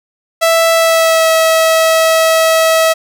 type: tone with pitch glide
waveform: sawtooth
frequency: 659.3 to 646.9 Hz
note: E5 to E5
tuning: 0 to -33 cents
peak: -4 dBFS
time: 0.41-2.94 s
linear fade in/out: 20 ms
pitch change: -33 cents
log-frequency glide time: 0.73-1.29 s
effects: none